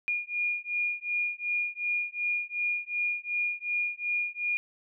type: beating tone pair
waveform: sine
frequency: 2428 / 2430.7 Hz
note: D#7 / D#7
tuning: -43 / -41 cents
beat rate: 2.7 Hz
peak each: -31 dBFS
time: 0.08-4.57 s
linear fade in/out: 0 ms
effects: none